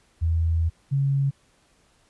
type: tone pair in turn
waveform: sine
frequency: 82.2 / 138.24 Hz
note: E2 / C#3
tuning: -4 / -4 cents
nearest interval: major sixth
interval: 900 cents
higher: second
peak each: -19 dBFS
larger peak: neither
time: 0.21-0.7 / 0.91-1.31 s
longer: first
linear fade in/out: 20 ms
effects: pink hiss -62 dBFS RMS until 2.09 s + resampled to 24000 Hz